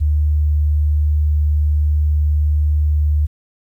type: tone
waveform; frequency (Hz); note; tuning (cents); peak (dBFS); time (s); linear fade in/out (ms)
sine; 74.9; D2; +35; -12; 0-3.27; 20
effects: 9-bit